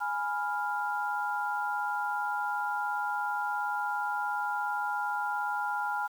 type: chord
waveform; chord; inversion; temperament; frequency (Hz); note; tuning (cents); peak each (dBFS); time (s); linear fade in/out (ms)
sine; F diminished; first; equal; 830.6 / 987.8 / 1396.9; Ab5 / Cb6 / F6; 0 / 0 / 0; -32 / -36 / -33; 0-6.08; 20
effects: 9-bit